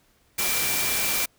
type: tone in noise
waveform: sine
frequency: 2349 Hz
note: D7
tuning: in tune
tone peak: -31 dBFS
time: 0.38-1.26 s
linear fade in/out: 10 ms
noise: white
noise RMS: -25 dBFS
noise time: 0.38-1.26 s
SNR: -9 dB
effects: pink hiss -63 dBFS RMS until 1.38 s